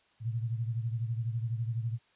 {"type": "beating tone pair", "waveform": "sine", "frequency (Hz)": [113.6, 125.6], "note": ["A#2", "B2"], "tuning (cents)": [-44, 30], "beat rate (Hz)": 12, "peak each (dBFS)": [-31, -37], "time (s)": [0.2, 1.99], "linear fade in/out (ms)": 50, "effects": ["white hiss -67 dBFS RMS until 2.15 s", "resampled to 8000 Hz"]}